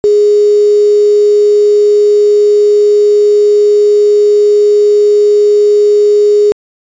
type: tone with quantisation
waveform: sine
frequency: 415.3 Hz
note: G#4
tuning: in tune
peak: -4 dBFS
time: 0.04-6.52 s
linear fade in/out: 0 ms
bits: 4
effects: resampled to 16000 Hz